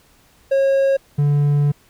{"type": "tone pair in turn", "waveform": "triangle", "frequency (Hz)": [544, 145.01], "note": ["C#5", "D3"], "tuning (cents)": [-33, -22], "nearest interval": "octave + major seventh", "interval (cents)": 2289, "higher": "first", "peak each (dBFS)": -11, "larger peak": "neither", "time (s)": [[0.51, 0.97], [1.18, 1.72]], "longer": "second", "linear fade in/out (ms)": 10, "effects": ["pink hiss -54 dBFS RMS until 1.89 s"]}